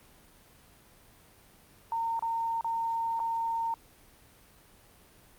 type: tone with dropouts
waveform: sine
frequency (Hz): 915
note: A#5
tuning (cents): -32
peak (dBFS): -28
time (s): 1.92-3.74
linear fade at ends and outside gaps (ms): 1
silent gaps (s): 2.193-2.224 / 2.61-2.645 / 3.194-3.2
effects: pink hiss -58 dBFS RMS until 5.38 s + Opus 32 kbps